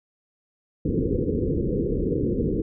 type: low-pass noise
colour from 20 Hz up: white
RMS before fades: -24 dBFS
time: 0.85-2.62 s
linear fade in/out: 5 ms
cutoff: 490 Hz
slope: 96 dB/octave
effects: none